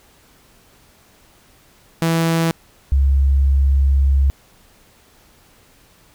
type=tone pair in turn; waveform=sawtooth / sine; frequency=164.81 / 68.42 Hz; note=E3 / C#2; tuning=0 / -22 cents; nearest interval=octave + minor third; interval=1522 cents; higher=first; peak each=-11 dBFS; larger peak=neither; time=2.02-2.51 / 2.92-4.3 s; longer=second; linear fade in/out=0 ms; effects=pink hiss -52 dBFS RMS until 6.14 s